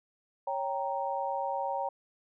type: chord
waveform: sine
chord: G diminished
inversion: second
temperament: equal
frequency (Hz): 554.4 / 784 / 932.3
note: Db5 / G5 / Bb5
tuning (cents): 0 / 0 / 0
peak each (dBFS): -35 / -34 / -34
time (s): 0.47-1.89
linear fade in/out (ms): 5
effects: none